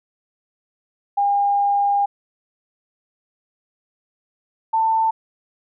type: tone pair in turn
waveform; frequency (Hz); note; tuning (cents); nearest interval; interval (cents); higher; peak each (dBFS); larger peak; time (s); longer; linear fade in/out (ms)
sine; 807 / 891.8; G#5 / A5; -50 / +23; major second; 173; second; -15; neither; 1.17-2.06 / 4.73-5.11; first; 10
effects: none